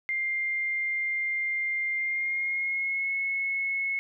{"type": "tone with pitch glide", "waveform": "sine", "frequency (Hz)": [2100, 2187], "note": ["C7", "C#7"], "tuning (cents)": [6, -24], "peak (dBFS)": -26, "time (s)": [0.09, 3.99], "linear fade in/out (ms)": 0, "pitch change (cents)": 70, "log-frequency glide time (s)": [1.93, 3.13], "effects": []}